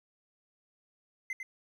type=tone with echo; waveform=triangle; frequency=2066 Hz; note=C7; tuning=22 cents flat; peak=-31 dBFS; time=1.3-1.33 s; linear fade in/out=2 ms; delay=100 ms; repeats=1; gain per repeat=-5 dB; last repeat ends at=1.43 s; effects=none